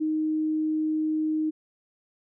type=tone; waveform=sine; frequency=311.2 Hz; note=D#4; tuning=in tune; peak=-23 dBFS; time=0-1.51 s; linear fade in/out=20 ms; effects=none